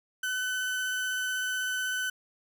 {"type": "tone with vibrato", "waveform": "35% pulse", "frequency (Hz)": 1510, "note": "F#6", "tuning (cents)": 35, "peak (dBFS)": -27, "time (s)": [0.23, 2.1], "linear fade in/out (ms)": 5, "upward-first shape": "triangle", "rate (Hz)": 16, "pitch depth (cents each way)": 13, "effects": []}